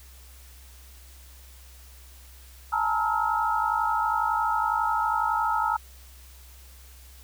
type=tone cluster; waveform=sine; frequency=842 / 894 / 944 / 1292 / 1395 Hz; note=G#5 / A5 / A#5 / E6 / F6; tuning=+24 / +27 / +22 / -35 / -2 cents; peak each=-30 / -27 / -31 / -27 / -32 dBFS; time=2.72-5.77 s; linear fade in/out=10 ms; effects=added 64 Hz sine -47 dBFS peak until 7.23 s + white hiss -53 dBFS RMS until 7.23 s